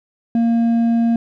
sine tone with hard clipping, 231.9 Hz, A#3, 9 cents flat, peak -14 dBFS, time 0.35-1.16 s, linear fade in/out 2 ms, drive 4 dB, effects none

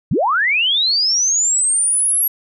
sine linear sweep, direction up, 93.7 to 11560 Hz, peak -13 dBFS, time 0.11-2.28 s, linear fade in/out 5 ms, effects none

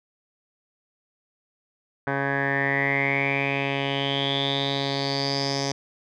10% pulse tone with low-pass filter sweep, 138.59 Hz, C#3, in tune, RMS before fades -25 dBFS, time 2.07-5.72 s, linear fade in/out 2 ms, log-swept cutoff 1500 to 5600 Hz, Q 9.6, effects none

